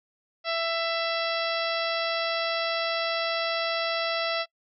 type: harmonic tone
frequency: 665 Hz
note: E5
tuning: 15 cents sharp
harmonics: 1 / 2 / 3 / 4 / 5 / 6 / 7 / 8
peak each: -29 / -32 / -34 / -35 / -36 / -37 / -37 / -38 dBFS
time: 0.44-4.46 s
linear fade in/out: 50 ms
effects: noise-tail reverb RT60 0.1 s tail -25 dB re dry